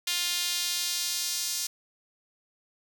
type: tone with high-pass filter sweep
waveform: sawtooth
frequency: 351.6 Hz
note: F4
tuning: 12 cents sharp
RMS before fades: -30 dBFS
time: 0.07-1.67 s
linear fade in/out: 5 ms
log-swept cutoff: 3300 to 5500 Hz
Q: 1.4
effects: none